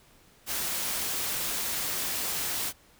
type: noise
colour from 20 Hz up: white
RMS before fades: -31 dBFS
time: 0.46-2.73 s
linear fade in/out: 50 ms
effects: pink hiss -59 dBFS RMS until 2.99 s